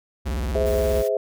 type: tone with vibrato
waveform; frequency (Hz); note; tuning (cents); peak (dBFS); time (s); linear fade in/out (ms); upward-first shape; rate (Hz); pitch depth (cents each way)
square; 65.41; C2; 0; -24; 0.25-1.03; 20; square; 17; 250
type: chord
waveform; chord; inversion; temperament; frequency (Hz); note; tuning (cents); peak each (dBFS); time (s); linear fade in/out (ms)
sine; Ab augmented; none; just; 415.3 / 519.1 / 648.9; Ab4 / C5 / E5; 0 / -14 / -27; -24; 0.55-1.17; 2
type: band-stop noise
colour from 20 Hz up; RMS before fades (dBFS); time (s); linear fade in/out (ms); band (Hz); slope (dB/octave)
white; -40; 0.65-1.09; 20; 180 to 720; 48
effects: none